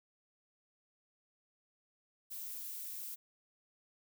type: noise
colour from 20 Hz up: violet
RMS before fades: -44 dBFS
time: 2.3-3.16 s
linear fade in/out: 20 ms
effects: none